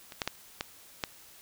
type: clicks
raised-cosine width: 0.2 ms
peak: -26 / -12 / -12 / -14 / -12 dBFS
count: 5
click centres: 0.122 / 0.218 / 0.276 / 0.609 / 1.038 s
effects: white hiss -54 dBFS RMS until 1.41 s